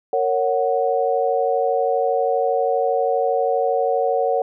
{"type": "chord", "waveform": "sine", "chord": "F# major", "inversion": "first", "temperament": "just", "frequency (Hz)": [462.5, 555, 740], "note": ["A#4", "C#5", "F#5"], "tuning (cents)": [-14, 2, 0], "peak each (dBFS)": -21, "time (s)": [0.13, 4.42], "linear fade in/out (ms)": 2, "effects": []}